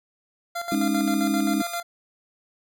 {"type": "tone with tremolo", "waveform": "25% pulse", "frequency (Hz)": 690, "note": "F5", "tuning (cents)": -21, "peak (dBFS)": -23, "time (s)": [0.55, 1.83], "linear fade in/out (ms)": 10, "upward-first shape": "square", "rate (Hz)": 7.6, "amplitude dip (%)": 65}
{"type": "tone", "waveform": "5% pulse", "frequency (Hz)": 1214, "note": "D#6", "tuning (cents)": -43, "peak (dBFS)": -23, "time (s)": [0.71, 1.8], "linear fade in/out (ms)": 5}
{"type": "chord", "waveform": "sine", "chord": "Ab suspended fourth", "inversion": "none", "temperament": "equal", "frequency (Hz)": [207.7, 277.2, 311.1], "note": ["Ab3", "Db4", "Eb4"], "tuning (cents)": [0, 0, 0], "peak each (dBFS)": -25, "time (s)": [0.72, 1.62], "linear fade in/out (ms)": 2}
{"effects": []}